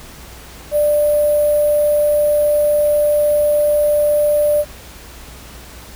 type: tone with sample-and-hold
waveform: sine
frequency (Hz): 593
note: D5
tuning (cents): +17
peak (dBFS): -11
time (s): 0.71-4.65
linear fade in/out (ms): 50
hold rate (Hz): 11025
effects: added 60 Hz sine -39 dBFS peak until 5.95 s + pink hiss -38 dBFS RMS until 5.95 s